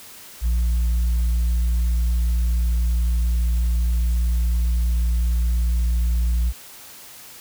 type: tone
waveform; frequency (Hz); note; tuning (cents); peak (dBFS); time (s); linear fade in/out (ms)
sine; 58.7; A#1; +13; -14; 0.41-6.53; 50
effects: tanh soft clip ceiling -16 dBFS + white hiss -42 dBFS RMS until 7.4 s